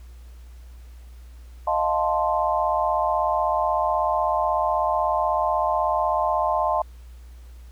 sine chord, F dominant seventh, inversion third, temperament equal, 622.3 / 698.5 / 880 / 1046.5 Hz, Eb5 / F5 / A5 / C6, 0 / 0 / 0 / 0 cents, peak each -25 dBFS, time 1.67-6.82 s, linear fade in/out 5 ms, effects added 60 Hz sine -40 dBFS peak until 7.71 s + pink hiss -58 dBFS RMS until 7.71 s

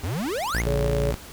square exponential sweep, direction up, 73.7 to 2301 Hz, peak -26 dBFS, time 0.03-0.62 s, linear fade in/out 10 ms
sawtooth tone, 57.4 Hz, A#1, 26 cents flat, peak -20 dBFS, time 0.54-1.15 s, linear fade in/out 0 ms
harmonic tone, 141.3 Hz, C#3, 34 cents sharp, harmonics 1 / 3 / 4, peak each -27 / -27 / -27 dBFS, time 0.66-1.12 s, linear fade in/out 10 ms
effects pink hiss -42 dBFS RMS until 1.32 s

